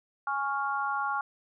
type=chord; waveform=sine; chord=Db major; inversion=second; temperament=equal; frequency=830.6 / 1108.7 / 1396.9 Hz; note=Ab5 / Db6 / F6; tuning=0 / 0 / 0 cents; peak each=-32 dBFS; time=0.27-1.21 s; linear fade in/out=2 ms; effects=none